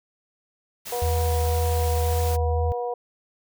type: noise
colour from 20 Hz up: white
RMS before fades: -35 dBFS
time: 0.85-2.37 s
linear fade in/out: 20 ms
type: harmonic tone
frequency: 241.9 Hz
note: B3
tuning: 36 cents flat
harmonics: 2 / 3 / 4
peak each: -27 / -30 / -36 dBFS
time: 0.92-2.94 s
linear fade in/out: 5 ms
type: tone with vibrato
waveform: sine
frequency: 80.5 Hz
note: E2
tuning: 41 cents flat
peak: -21 dBFS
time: 1.02-2.72 s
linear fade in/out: 0 ms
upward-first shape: triangle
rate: 1.9 Hz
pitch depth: 34 cents each way
effects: none